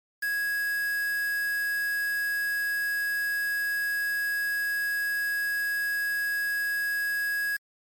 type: tone with quantisation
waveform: triangle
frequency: 1659 Hz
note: G#6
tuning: 2 cents flat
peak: -24 dBFS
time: 0.22-7.57 s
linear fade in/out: 10 ms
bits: 6
effects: MP3 96 kbps